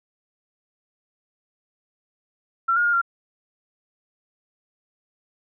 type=tone with pitch steps; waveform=sine; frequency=1357 / 1427 / 1418 / 1381 Hz; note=E6 / F6 / F6 / F6; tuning=+50 / +37 / +26 / -20 cents; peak=-17 dBFS; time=2.68-3.016 s; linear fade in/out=10 ms; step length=84 ms; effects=none